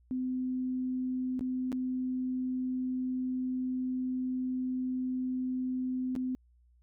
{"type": "tone with dropouts", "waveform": "sine", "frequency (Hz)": 255.6, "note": "C4", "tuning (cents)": -40, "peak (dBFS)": -30, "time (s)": [0.11, 6.35], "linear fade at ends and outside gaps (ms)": 0, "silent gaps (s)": [[1.393, 1.409], [1.719, 1.727], [6.153, 6.162]], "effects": ["added 60 Hz sine -61 dBFS peak until 6.82 s"]}